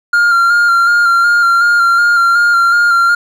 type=tone with vibrato; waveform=triangle; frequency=1396.9 Hz; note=F6; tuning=in tune; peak=-5 dBFS; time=0.13-3.15 s; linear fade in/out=5 ms; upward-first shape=square; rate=2.7 Hz; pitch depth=21 cents each way; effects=none